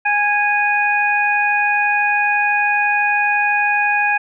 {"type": "harmonic tone", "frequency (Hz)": 826, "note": "G#5", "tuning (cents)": -10, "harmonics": [1, 2, 3], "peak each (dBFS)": [-18, -18, -18], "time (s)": [0.05, 4.18], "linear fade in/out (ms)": 10, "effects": []}